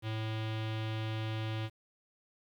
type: tone with low-pass filter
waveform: square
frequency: 110 Hz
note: A2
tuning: in tune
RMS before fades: -36 dBFS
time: 0.02-1.7 s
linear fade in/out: 50 ms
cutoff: 3300 Hz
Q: 2.7
effects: 10-bit